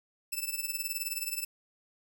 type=tone with tremolo; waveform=5% pulse; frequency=2637 Hz; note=E7; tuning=in tune; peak=-20 dBFS; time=0.32-1.45 s; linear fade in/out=10 ms; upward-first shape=triangle; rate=19 Hz; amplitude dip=85%; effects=none